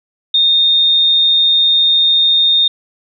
sine tone, 3667 Hz, A#7, 29 cents flat, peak -8 dBFS, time 0.34-2.68 s, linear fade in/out 5 ms, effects none

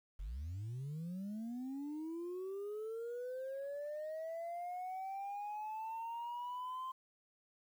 sine linear sweep, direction up, 40.29 to 1046.5 Hz, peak -38 dBFS, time 0.19-6.92 s, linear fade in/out 10 ms, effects tanh soft clip ceiling -39 dBFS + 11-bit

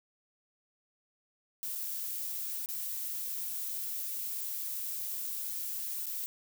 violet noise with dropouts, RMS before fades -37 dBFS, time 1.63-6.26 s, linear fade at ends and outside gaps 0 ms, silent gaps 1.752-1.756 / 2.659-2.688 / 6.058-6.067 s, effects none

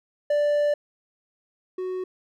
triangle tone pair in turn, 587 / 369.8 Hz, D5 / F#4, -1 / -1 cents, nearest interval minor sixth, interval 800 cents, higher first, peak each -17 / -25 dBFS, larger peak first, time 0.3-0.74 / 1.78-2.04 s, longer first, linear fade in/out 5 ms, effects none

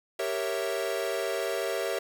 45% pulse chord, G diminished seventh, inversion none, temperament equal, 392 / 466.2 / 554.4 / 659.3 Hz, G4 / Bb4 / Db5 / Fb5, 0 / 0 / 0 / 0 cents, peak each -34 dBFS, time 0.19-1.99 s, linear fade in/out 5 ms, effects 10-bit

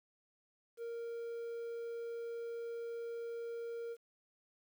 triangle tone with quantisation, 466.2 Hz, A#4, in tune, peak -38 dBFS, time 0.77-3.97 s, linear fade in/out 50 ms, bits 11, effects none

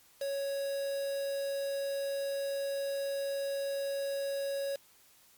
triangle tone with quantisation, 554.4 Hz, C#5, in tune, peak -30 dBFS, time 0.21-4.76 s, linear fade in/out 5 ms, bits 7, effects white hiss -62 dBFS RMS until 5.37 s + MP3 96 kbps

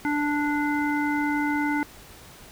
harmonic tone, 293.7 Hz, D4, in tune, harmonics 1 / 3 / 5 / 7, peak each -24 / -29 / -31 / -32 dBFS, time 0.05-1.83 s, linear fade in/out 0 ms, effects pink hiss -47 dBFS RMS until 2.51 s

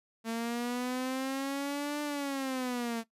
sawtooth linear two-way sweep, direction up then down, 225.1 to 296.4 to 225.1 Hz, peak -28 dBFS, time 0.24-3.04 s, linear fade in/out 50 ms, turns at 2.02 s, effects noise-tail reverb RT60 0.1 s tail -17 dB re dry + resampled to 32000 Hz

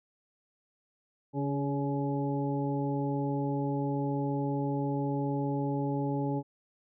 harmonic tone with a mistuned harmonic, 140.9 Hz, C#3, 29 cents sharp, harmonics 1 / 2 / 3 / 4 / 6, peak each -32 / -32 / -37 / -40 / -38 dBFS, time 1.33-6.43 s, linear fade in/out 50 ms, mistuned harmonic 3, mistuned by -25 cents, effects none

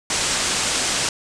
white low-pass noise, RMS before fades -22 dBFS, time 0.1-1.09 s, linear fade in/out 2 ms, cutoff 8800 Hz, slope 48 dB/octave, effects none

